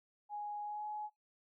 sine tone with pitch glide, 830.6 to 843.7 Hz, G#5 to G#5, 0 to +27 cents, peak -39 dBFS, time 0.29-1.1 s, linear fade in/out 50 ms, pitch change +27 cents, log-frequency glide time 0.63-0.85 s, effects noise-tail reverb RT60 0.2 s tail -25 dB re dry

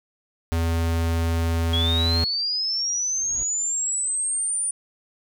square tone, 83 Hz, E2, 12 cents sharp, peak -21 dBFS, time 0.52-2.24 s, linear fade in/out 0 ms
sine linear sweep, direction up, 3289 to 9397 Hz, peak -22 dBFS, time 1.73-4.71 s, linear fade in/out 5 ms
brown noise with exponential growth, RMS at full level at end -36 dBFS, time 2.97-3.43 s, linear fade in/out 2 ms, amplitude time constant 100 ms
effects none

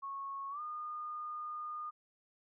sine tone with pitch glide, 1100 to 1220.5 Hz, C#6 to D#6, -14 to -34 cents, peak -39 dBFS, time 0.02-1.91 s, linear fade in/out 20 ms, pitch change +180 cents, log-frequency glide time 0.5-0.61 s, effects none

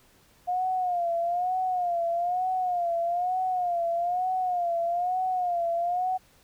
sine tone with vibrato, 711 Hz, F5, 31 cents sharp, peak -24 dBFS, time 0.47-6.18 s, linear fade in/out 20 ms, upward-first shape sine, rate 1.1 Hz, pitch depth 84 cents each way, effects pink hiss -60 dBFS RMS until 6.43 s

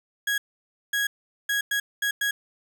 35% pulse tone bursts at uneven times, 1655 Hz, G#6, 6 cents flat, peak -21 dBFS, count 6, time 0.27-0.38 / 0.93-1.07 / 1.49-1.61 / 1.71-1.8 / 2.02-2.11 / 2.21-2.31 s, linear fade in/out 5 ms, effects none

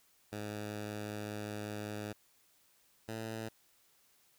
10% pulse tone pair in turn, 105.2 / 111.46 Hz, G#2 / A2, +23 / +23 cents, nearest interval minor second, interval 100 cents, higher second, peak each -31 / -31 dBFS, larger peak neither, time 0.32-2.13 / 3.08-3.49 s, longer first, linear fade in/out 10 ms, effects white hiss -69 dBFS RMS until 4.38 s

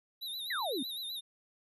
square tone with vibrato, 3810 Hz, A#7, 37 cents sharp, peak -38 dBFS, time 0.21-1.21 s, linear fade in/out 20 ms, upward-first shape sine, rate 7.9 Hz, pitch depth 94 cents each way
sine exponential sweep, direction down, 2093 to 234.5 Hz, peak -33 dBFS, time 0.5-0.83 s, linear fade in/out 5 ms
effects none

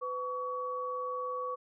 sine tone pair together, 503 / 1129.2 Hz, B4 / C#6, +32 / +32 cents, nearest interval octave + major second, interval 1400 cents, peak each -37 / -35 dBFS, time 0.01-1.56 s, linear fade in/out 20 ms, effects none

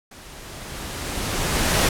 pink noise with level ramp, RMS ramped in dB -43 to -17 dBFS, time 0.11-1.89 s, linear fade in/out 5 ms, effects low-pass 12000 Hz 12 dB/octave

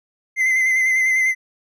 triangle tone with vibrato, 2060 Hz, C7, 28 cents flat, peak -13 dBFS, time 0.36-1.35 s, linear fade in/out 50 ms, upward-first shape square, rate 10 Hz, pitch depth 27 cents each way, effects none

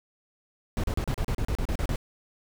brown noise bursts, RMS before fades -27 dBFS, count 12, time 0.77-1.959 s, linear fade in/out 0 ms, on 67 ms, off 35 ms, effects none

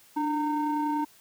triangle ring-modulated tone, 311.1 Hz, D#4, in tune, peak -20 dBFS, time 0.16-1.05 s, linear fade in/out 10 ms, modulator 607 Hz, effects white hiss -57 dBFS RMS until 1.2 s

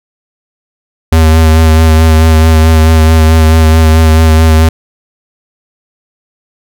square tone with vibrato, 79.9 Hz, D#2, 47 cents sharp, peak -3 dBFS, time 1.12-4.69 s, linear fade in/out 5 ms, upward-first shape sine, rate 4.6 Hz, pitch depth 25 cents each way, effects none

